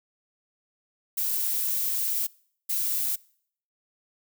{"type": "noise bursts at uneven times", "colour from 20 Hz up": "violet", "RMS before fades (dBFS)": -27, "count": 2, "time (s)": [[1.17, 2.27], [2.69, 3.16]], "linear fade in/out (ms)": 10, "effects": ["noise-tail reverb RT60 0.6 s tail -24 dB re dry"]}